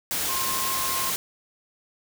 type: tone in noise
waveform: sine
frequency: 1061 Hz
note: C6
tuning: 24 cents sharp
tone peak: -30 dBFS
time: 0.29-1.1 s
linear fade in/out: 0 ms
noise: white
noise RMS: -27 dBFS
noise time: 0.11-1.16 s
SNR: -6 dB
effects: none